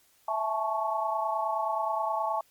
sine chord, A major seventh, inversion second, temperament equal with one note detuned, 659.3 / 850.5 / 880 / 1108.7 Hz, E5 / G#5 / A5 / C#6, 0 / +41 / 0 / 0 cents, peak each -32 dBFS, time 0.28-2.41 s, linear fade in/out 5 ms, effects white hiss -64 dBFS RMS until 2.5 s + MP3 96 kbps

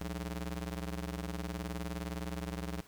sawtooth ring-modulated tone, 121.6 Hz, B2, 26 cents flat, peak -30 dBFS, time 0.01-2.81 s, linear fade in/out 0 ms, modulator 51.1 Hz, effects pink hiss -59 dBFS RMS until 2.87 s

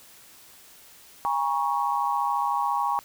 sine tone cluster, 816 / 950 / 1108 Hz, G#5 / A#5 / C#6, -31 / +33 / -1 cents, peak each -27 dBFS, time 1.25-2.99 s, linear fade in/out 0 ms, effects white hiss -51 dBFS RMS until 3.04 s

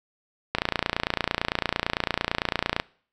click train, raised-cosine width 0.3 ms, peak -6 dBFS, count 66, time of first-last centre 0.55-2.799 s, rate 28.9 Hz, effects noise-tail reverb RT60 0.5 s tail -23 dB re dry

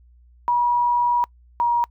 sine tone pair in turn, 964 / 951.3 Hz, B5 / A#5, -42 / +35 cents, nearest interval unison, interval 23 cents, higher first, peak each -16 dBFS, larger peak neither, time 0.48-1.24 / 1.6-1.84 s, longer first, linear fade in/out 0 ms, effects noise-tail reverb RT60 0.1 s tail -26 dB re dry + added 60 Hz sine -49 dBFS peak until 1.9 s

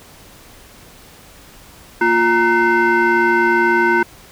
sine tone with frequency modulation, 932 Hz, A#5, 1 cent flat, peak -10 dBFS, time 2.01-4.03 s, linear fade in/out 5 ms, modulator 582 Hz, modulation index 1.5, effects tanh soft clip ceiling -7 dBFS + pink hiss -43 dBFS RMS until 4.31 s

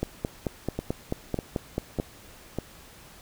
two click trains, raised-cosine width 2 ms, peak -13 / -15 dBFS, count 10 / 4, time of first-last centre 0.03-1.999 / 0.79-2.586 s, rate 4.57 / 1.67 Hz, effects pink hiss -50 dBFS RMS until 3.21 s

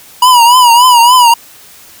square tone with vibrato, 971 Hz, B5, 30 cents flat, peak -3 dBFS, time 0.22-1.34 s, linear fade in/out 5 ms, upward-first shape triangle, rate 3.5 Hz, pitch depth 100 cents each way, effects white hiss -37 dBFS RMS until 2 s

